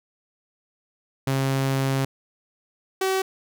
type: tone pair in turn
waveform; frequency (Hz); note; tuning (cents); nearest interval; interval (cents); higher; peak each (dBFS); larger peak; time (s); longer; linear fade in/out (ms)
sawtooth; 134.9 / 380.9; C#3 / G4; -47 / -50; octave + tritone; 1797; second; -17; neither; 1.27-2.05 / 3.01-3.22; first; 5
effects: none